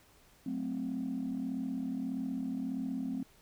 sine chord, F# diminished, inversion none, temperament equal, 185 / 220 / 261.6 Hz, F#3 / A3 / C4, 0 / 0 / 0 cents, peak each -40 / -38 / -34 dBFS, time 0.46-3.23 s, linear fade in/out 5 ms, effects tanh soft clip ceiling -28 dBFS + pink hiss -63 dBFS RMS until 3.41 s

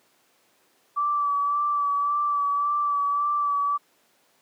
sine tone with vibrato, 1157 Hz, D6, 26 cents flat, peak -21 dBFS, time 0.96-3.78 s, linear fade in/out 20 ms, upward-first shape sine, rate 1.8 Hz, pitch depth 24 cents each way, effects pink hiss -63 dBFS RMS until 4.41 s + high-pass 300 Hz 12 dB/octave

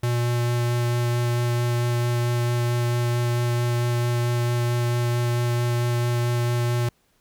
square tone with vibrato, 120.2 Hz, B2, 46 cents flat, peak -21 dBFS, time 0.03-6.89 s, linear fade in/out 5 ms, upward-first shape sine, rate 4.5 Hz, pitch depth 9 cents each way, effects pink hiss -65 dBFS RMS until 7.2 s

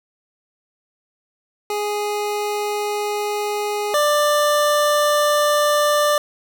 25% pulse tone pair in turn, 415.3 / 591.6 Hz, G#4 / D5, 0 / +13 cents, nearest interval tritone, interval 613 cents, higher second, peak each -17 / -11 dBFS, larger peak second, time 1.7-3.94 / 3.94-6.18 s, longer neither, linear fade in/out 2 ms, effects none

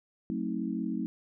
sine chord, F# diminished seventh, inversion none, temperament just, 185 / 222 / 266.4 / 319.7 Hz, F#3 / A3 / C4 / Eb4, 0 / +16 / +31 / +47 cents, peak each -36 / -34 / -36 / -36 dBFS, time 0.3-1.06 s, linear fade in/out 0 ms, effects none

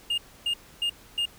triangle tone bursts, 2830 Hz, F7, 22 cents sharp, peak -22 dBFS, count 4, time 0.1-1.256 s, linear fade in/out 5 ms, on 79 ms, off 280 ms, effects pink hiss -52 dBFS RMS until 1.38 s

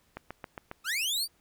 click train, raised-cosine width 0.5 ms, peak -23 dBFS, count 5, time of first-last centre 0.17-0.714 s, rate 7.35 Hz
sawtooth linear sweep, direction up, 1214 to 4790 Hz, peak -25 dBFS, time 0.84-1.28 s, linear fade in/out 50 ms
effects pink hiss -68 dBFS RMS until 1.4 s

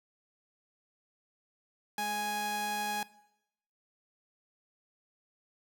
sawtooth tone pair together, 210.5 / 830.6 Hz, G#3 / G#5, +24 / 0 cents, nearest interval 2 octaves, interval 2376 cents, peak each -38 / -28 dBFS, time 1.98-3.03 s, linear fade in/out 2 ms, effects noise-tail reverb RT60 0.8 s tail -19 dB re dry

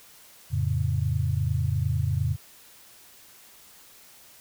sine chord, F augmented, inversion none, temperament equal, 87.31 / 110 / 138.59 Hz, F2 / A2 / C#3, 0 / 0 / 0 cents, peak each -27 dBFS, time 0.5-2.37 s, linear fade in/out 50 ms, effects white hiss -52 dBFS RMS until 4.4 s

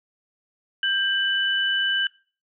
sine tone pair together, 1582.3 / 2987 Hz, G6 / F#7, +16 / +16 cents, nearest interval major seventh, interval 1100 cents, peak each -23 dBFS, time 0.83-2.07 s, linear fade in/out 2 ms, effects noise-tail reverb RT60 0.4 s tail -23 dB re dry

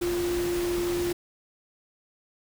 sine tone in noise, 349.3 Hz, F4, in tune, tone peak -25 dBFS, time 0.01-1.13 s, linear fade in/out 10 ms, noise pink, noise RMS -35 dBFS, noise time 0.01-1.13 s, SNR +7 dB, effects none

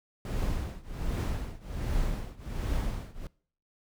brown noise with tremolo, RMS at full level -28 dBFS, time 0.25-3.27 s, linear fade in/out 2 ms, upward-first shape triangle, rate 1.3 Hz, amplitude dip 95%, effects noise-tail reverb RT60 0.5 s tail -22 dB re dry

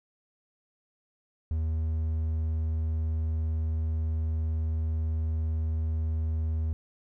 triangle tone, 79.5 Hz, D#2, 38 cents sharp, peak -24 dBFS, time 1.51-6.73 s, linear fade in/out 0 ms, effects none

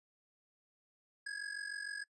square ring-modulated tone, 1664 Hz, G#6, 3 cents sharp, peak -38 dBFS, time 1.26-2.04 s, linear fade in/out 5 ms, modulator 23.3 Hz, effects noise-tail reverb RT60 0.1 s tail -23 dB re dry + resampled to 24000 Hz

